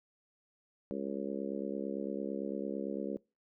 harmonic tone, 68.9 Hz, C#2, 10 cents flat, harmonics 3 / 4 / 5 / 6 / 7 / 8, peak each -40 / -41 / -42 / -43 / -43 / -44 dBFS, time 0.91-3.17 s, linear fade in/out 0 ms, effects noise-tail reverb RT60 0.3 s tail -25 dB re dry

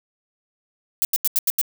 violet noise bursts, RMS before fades -19 dBFS, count 6, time 1.02-1.614 s, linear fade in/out 0 ms, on 29 ms, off 84 ms, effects none

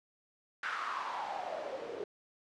white noise with band-pass filter sweep, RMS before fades -39 dBFS, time 0.63-2.04 s, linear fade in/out 2 ms, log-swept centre 1500 to 410 Hz, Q 5.5, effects low-pass 5000 Hz 12 dB/octave

